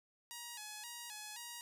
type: tone with vibrato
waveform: 5% pulse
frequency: 897 Hz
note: A5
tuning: 33 cents sharp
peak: -34 dBFS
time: 0.31-1.61 s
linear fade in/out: 0 ms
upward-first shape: square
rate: 1.9 Hz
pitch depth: 100 cents each way
effects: none